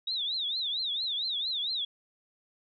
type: tone with vibrato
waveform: sine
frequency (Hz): 3729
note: A#7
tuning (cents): 0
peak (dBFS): -29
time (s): 0.07-1.85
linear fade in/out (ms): 5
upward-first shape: triangle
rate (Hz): 4.4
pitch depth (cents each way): 220
effects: none